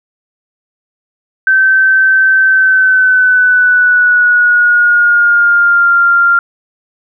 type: tone with pitch glide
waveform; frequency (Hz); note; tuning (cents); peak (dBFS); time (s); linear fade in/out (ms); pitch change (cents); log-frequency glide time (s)
sine; 1544 to 1391.5; G6 to F6; -27 to -7; -5; 1.47-6.39; 2; -180; 2.45-5.92
effects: none